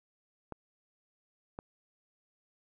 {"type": "clicks", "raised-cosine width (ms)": 1, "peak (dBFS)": -26, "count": 2, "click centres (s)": [0.523, 1.589], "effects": []}